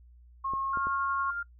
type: tone with pitch glide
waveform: sine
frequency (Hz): 1081 to 1090.4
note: C#6 to C#6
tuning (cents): -44 to -29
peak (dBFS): -29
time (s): 0.44-1.31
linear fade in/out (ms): 10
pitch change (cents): +15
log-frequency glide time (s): 0.56-0.95
type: clicks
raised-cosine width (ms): 2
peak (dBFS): -28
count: 3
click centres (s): 0.536 / 0.773 / 0.87
type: tone with tremolo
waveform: sine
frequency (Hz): 1400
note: F6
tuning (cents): +4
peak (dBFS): -30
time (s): 0.73-1.43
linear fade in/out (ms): 5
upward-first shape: sine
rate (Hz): 11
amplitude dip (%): 35
effects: noise-tail reverb RT60 0.1 s tail -23 dB re dry + added 60 Hz sine -52 dBFS peak until 1.59 s

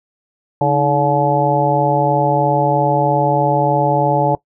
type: harmonic tone with a mistuned harmonic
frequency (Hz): 143.1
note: D3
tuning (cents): -45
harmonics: 1 / 2 / 3 / 4 / 5 / 6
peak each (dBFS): -18 / -22 / -22 / -18 / -20 / -17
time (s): 0.61-4.35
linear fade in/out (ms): 2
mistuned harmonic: 2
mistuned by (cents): +150
effects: noise-tail reverb RT60 0.1 s tail -20 dB re dry

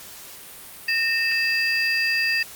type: tone cluster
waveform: sine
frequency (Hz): 1832 / 2624 / 4784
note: A#6 / E7 / D8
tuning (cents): -31 / -9 / +31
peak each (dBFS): -23 / -23 / -26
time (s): 0.88-2.43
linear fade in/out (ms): 5
effects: white hiss -41 dBFS RMS until 2.55 s + Opus 48 kbps

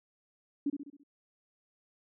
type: tone with echo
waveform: sine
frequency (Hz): 285.6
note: D4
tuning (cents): -48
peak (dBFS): -27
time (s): 0.66-0.7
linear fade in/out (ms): 5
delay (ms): 67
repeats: 5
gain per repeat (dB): -6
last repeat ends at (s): 1.035
effects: none

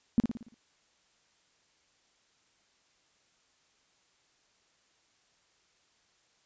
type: tone with echo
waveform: sine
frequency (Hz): 232.6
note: A#3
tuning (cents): -4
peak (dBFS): -18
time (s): 0.18-0.2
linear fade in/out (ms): 0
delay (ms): 57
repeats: 6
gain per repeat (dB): -6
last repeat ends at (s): 0.542
effects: white hiss -69 dBFS RMS until 6.45 s + resampled to 16000 Hz

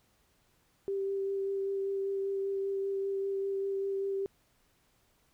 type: tone with vibrato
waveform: sine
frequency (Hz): 392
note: G4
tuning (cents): 0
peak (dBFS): -30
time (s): 0.88-4.26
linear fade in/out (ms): 0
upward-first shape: sine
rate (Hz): 5.1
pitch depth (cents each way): 11
effects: pink hiss -70 dBFS RMS until 5.33 s

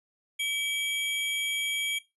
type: tone pair together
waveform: square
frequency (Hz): 2296 / 3243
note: D7 / G#7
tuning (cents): -40 / -42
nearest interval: tritone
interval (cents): 598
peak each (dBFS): -31 / -31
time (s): 0.39-1.99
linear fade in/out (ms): 10
effects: noise-tail reverb RT60 0.2 s tail -18 dB re dry + resampled to 32000 Hz

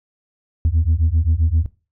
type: beating tone pair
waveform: sine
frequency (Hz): 76.9 / 84.5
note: D#2 / E2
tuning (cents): -20 / +43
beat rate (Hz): 7.6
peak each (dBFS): -15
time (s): 0.65-1.66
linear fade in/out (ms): 0
effects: noise-tail reverb RT60 0.3 s tail -19 dB re dry + tanh soft clip ceiling -10 dBFS

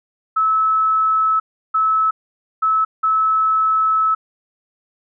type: tone bursts at uneven times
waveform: sine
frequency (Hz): 1300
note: E6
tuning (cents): -24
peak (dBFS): -13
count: 4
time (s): 0.36-1.4 / 1.74-2.11 / 2.62-2.85 / 3.03-4.15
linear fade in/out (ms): 10
effects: none

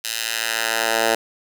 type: tone with high-pass filter sweep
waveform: 10% pulse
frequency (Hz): 113.1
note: A2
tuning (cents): +48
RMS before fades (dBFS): -22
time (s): 0.04-1.15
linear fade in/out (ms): 5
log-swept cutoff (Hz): 3500 to 570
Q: 0.85
effects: none

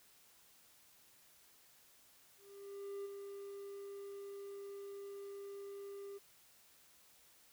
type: tone with ADSR envelope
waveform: triangle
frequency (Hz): 398.7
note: G4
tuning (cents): +29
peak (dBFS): -39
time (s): 2.37-6.19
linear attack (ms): 680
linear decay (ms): 19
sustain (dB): -5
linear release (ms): 23
effects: white hiss -66 dBFS RMS until 7.52 s

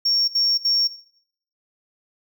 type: tone bursts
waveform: triangle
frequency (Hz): 5510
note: F8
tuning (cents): -24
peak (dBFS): -14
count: 3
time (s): 0.05-0.876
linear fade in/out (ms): 10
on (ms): 230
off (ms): 68
effects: noise-tail reverb RT60 0.7 s tail -20 dB re dry + tanh soft clip ceiling -13 dBFS

